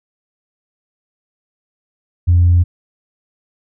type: tone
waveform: sine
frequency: 87.31 Hz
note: F2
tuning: in tune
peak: -6 dBFS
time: 2.27-2.64 s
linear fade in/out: 20 ms
effects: tanh soft clip ceiling -4 dBFS